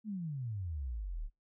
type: exponential sweep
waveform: sine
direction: down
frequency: 225.1 to 33.65 Hz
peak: -36 dBFS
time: 0.04-1.3 s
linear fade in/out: 50 ms
effects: noise-tail reverb RT60 0.2 s tail -23 dB re dry